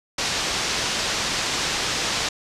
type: low-pass noise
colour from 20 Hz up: white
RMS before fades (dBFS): -25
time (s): 0.18-2.29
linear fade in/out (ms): 5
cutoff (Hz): 6300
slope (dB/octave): 24
effects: resampled to 32000 Hz